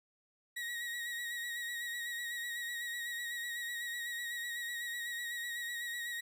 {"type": "tone with vibrato", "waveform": "35% pulse", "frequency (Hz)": 1899, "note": "A#6", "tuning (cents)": 32, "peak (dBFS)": -36, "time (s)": [0.56, 6.21], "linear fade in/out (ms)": 10, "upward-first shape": "sine", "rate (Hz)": 8, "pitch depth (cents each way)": 36, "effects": []}